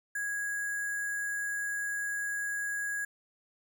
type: tone with sample-and-hold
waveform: sine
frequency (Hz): 1655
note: G#6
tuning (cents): -6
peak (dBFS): -31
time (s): 0.15-3.05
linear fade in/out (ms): 5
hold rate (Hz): 8820
effects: none